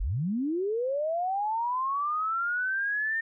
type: linear sweep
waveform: sine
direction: up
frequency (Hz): 32.13 to 1822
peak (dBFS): -26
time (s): 0-3.21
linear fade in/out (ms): 10
effects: none